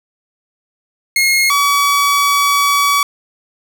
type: tone pair in turn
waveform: sawtooth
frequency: 2154 / 1138.6 Hz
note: C7 / C#6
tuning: +50 / +46 cents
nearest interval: major seventh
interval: 1104 cents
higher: first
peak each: -7 dBFS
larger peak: neither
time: 1.16-1.5 / 1.5-3.03 s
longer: second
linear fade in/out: 2 ms
effects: none